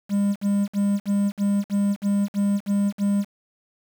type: tone bursts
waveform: triangle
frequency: 201.6 Hz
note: G3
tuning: 49 cents sharp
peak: -16 dBFS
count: 10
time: 0.09-3.249 s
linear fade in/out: 50 ms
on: 270 ms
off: 51 ms
effects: 7-bit